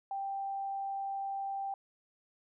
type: tone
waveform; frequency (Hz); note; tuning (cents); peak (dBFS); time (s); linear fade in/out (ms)
sine; 786; G5; +4; -34; 0.11-1.74; 2
effects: none